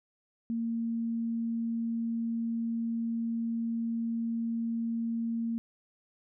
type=tone; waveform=sine; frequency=230 Hz; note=A#3; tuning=23 cents flat; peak=-29 dBFS; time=0.5-5.58 s; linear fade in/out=0 ms; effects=none